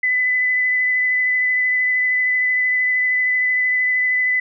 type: tone with vibrato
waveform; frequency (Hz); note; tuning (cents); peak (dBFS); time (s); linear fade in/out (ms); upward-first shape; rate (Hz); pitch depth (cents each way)
sine; 2005; B6; +26; -15; 0.03-4.4; 5; sine; 13; 10
effects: none